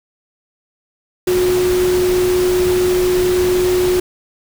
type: tone in noise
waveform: sine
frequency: 363.2 Hz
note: F#4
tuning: 32 cents flat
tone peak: -12 dBFS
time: 1.27-4 s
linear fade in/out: 5 ms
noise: pink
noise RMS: -24 dBFS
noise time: 1.27-4 s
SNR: +9 dB
effects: none